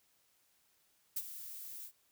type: noise with ADSR envelope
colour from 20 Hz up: violet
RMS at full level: -34 dBFS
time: 1.16-1.92 s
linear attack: 10 ms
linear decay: 45 ms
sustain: -13 dB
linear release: 75 ms
effects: white hiss -73 dBFS RMS until 2.11 s